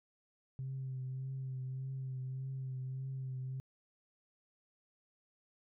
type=tone with vibrato; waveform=sine; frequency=131.4 Hz; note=C3; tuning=8 cents sharp; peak=-37 dBFS; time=0.59-3.6 s; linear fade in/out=0 ms; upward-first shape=triangle; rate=1.7 Hz; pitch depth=34 cents each way; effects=tanh soft clip ceiling -34 dBFS